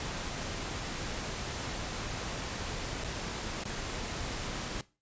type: noise with dropouts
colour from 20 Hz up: pink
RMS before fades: -37 dBFS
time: 0-4.81 s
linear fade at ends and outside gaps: 1 ms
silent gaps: 3.039-3.045 / 3.637-3.653 s
effects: noise-tail reverb RT60 0.3 s tail -19 dB re dry + resampled to 16000 Hz